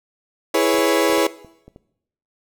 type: chord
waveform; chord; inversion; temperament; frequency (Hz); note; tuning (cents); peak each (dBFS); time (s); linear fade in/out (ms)
35% pulse; C# minor seventh; first; equal; 329.6 / 415.3 / 493.9 / 554.4; E4 / G#4 / B4 / C#5; 0 / 0 / 0 / 0; -19; 0.54-1.27; 5
type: clicks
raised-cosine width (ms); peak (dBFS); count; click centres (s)
2; -28; 8; 0.744 / 0.785 / 1.098 / 1.128 / 1.181 / 1.447 / 1.68 / 1.761
effects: noise-tail reverb RT60 0.8 s tail -18 dB re dry